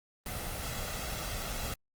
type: noise with comb filter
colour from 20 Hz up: pink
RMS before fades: -37 dBFS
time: 0.26-1.74 s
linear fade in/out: 2 ms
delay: 1.5 ms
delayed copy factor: +0.5
effects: Opus 24 kbps